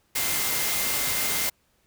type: tone in noise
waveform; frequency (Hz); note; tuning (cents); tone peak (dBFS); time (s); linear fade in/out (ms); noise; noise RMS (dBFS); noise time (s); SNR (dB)
sine; 2093; C7; 0; -35; 0.15-1.5; 10; white; -26; 0.15-1.5; -12
effects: pink hiss -67 dBFS RMS until 1.86 s